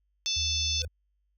harmonic tone, 880 Hz, A5, in tune, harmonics 3 / 4 / 5 / 6 / 7, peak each -38 / -31 / -35 / -32 / -33 dBFS, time 0.26-0.82 s, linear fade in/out 0 ms
sine tone, 79 Hz, D#2, 27 cents sharp, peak -33 dBFS, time 0.36-0.88 s, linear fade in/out 10 ms
square tone with exponential growth, 502 Hz, B4, 28 cents sharp, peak -37 dBFS, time 0.75-0.85 s, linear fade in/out 2 ms, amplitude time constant 20 ms
effects added 50 Hz sine -70 dBFS peak until 1.37 s

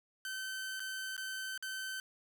sawtooth tone with dropouts, 1537 Hz, G6, 35 cents flat, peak -35 dBFS, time 0.25-2 s, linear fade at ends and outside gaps 1 ms, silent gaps 0.796-0.802 / 1.166-1.178 / 1.577-1.625 s, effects none

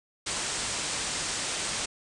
white low-pass noise, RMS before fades -32 dBFS, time 0.26-1.86 s, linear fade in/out 10 ms, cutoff 9200 Hz, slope 96 dB/octave, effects none

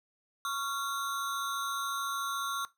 square ring-modulated tone, 1244.5 Hz, D#6, in tune, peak -29 dBFS, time 0.45-2.65 s, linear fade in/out 0 ms, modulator 133 Hz, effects noise-tail reverb RT60 0.2 s tail -18 dB re dry

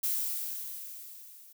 violet noise with level ramp, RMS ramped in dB -29 to -54 dBFS, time 0.03-1.53 s, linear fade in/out 10 ms, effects none

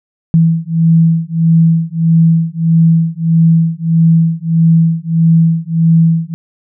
sine beating tone pair, 163.5 / 165.1 Hz, E3 / E3, -14 / +3 cents, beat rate 1.6 Hz, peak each -10 dBFS, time 0.34-6.34 s, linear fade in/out 0 ms, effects none

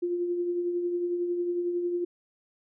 sine tone with tremolo, 350.5 Hz, F4, 6 cents sharp, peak -24 dBFS, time 0.02-2.05 s, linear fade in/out 10 ms, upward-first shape triangle, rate 11 Hz, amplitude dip 45%, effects none

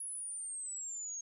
sine exponential sweep, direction down, 10548 to 6490 Hz, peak -39 dBFS, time 0-1.21 s, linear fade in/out 5 ms, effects none

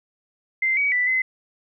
sine tone with pitch steps, 2081 / 2265 / 1980 / 2045 Hz, C7 / C#7 / B6 / C7, -10 / +37 / +4 / -40 cents, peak -18 dBFS, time 0.62-1.22 s, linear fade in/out 5 ms, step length 150 ms, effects none

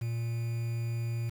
triangle tone with quantisation, 116.54 Hz, A#2, in tune, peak -28 dBFS, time 0.01-1.3 s, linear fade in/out 10 ms, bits 8, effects none

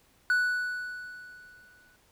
triangle tone with exponential decay, 1480 Hz, F#6, in tune, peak -19 dBFS, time 0.3-1.96 s, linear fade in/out 1 ms, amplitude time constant 360 ms, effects pink hiss -64 dBFS RMS until 2.11 s

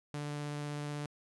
sawtooth tone with vibrato, 146.83 Hz, D3, in tune, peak -33 dBFS, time 0.14-1.06 s, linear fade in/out 0 ms, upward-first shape triangle, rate 16 Hz, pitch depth 9 cents each way, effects resampled to 24000 Hz

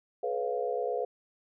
sine chord, C# dominant seventh, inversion second, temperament equal with one note detuned, 425.5 / 493.9 / 554.4 / 698.5 Hz, G#4 / B4 / C#5 / E#5, +42 / 0 / 0 / 0 cents, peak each -34 / -32 / -38 / -35 dBFS, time 0.23-1.05 s, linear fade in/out 5 ms, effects none

